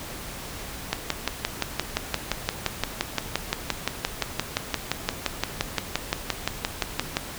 click train, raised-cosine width 0.2 ms, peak -5 dBFS, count 37, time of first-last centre 0.93-7.169 s, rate 5.77 Hz, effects pink hiss -37 dBFS RMS until 7.38 s

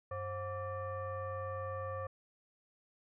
sine tone with frequency modulation, 532 Hz, C5, 29 cents sharp, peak -37 dBFS, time 0.11-2.07 s, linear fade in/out 5 ms, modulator 628 Hz, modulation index 1.2, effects none

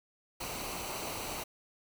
pink noise with comb filter, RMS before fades -39 dBFS, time 0.4-1.44 s, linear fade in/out 10 ms, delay 0.58 ms, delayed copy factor -0.55, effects none

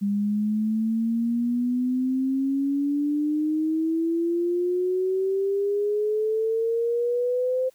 sine exponential sweep, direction up, 200 to 519 Hz, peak -21 dBFS, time 0.01-7.7 s, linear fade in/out 20 ms, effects white hiss -62 dBFS RMS until 7.74 s

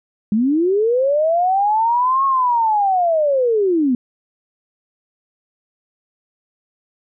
sine linear two-way sweep, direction up then down, 200.1 to 1098 to 237 Hz, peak -13 dBFS, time 0.32-3.95 s, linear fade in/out 2 ms, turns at 2.25 s, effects none

